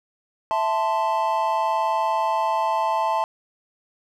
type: chord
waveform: triangle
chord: A minor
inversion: second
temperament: equal with one note detuned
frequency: 659.3 / 880 / 1040.5 Hz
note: E5 / A5 / C6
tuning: 0 / 0 / -10 cents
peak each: -24 / -20 / -24 dBFS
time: 0.51-3.24 s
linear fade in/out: 0 ms
effects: none